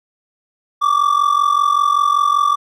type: ring-modulated tone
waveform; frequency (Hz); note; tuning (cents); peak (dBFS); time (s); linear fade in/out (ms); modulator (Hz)
triangle; 1164; D6; -16; -7; 0.81-2.56; 20; 22.6
effects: none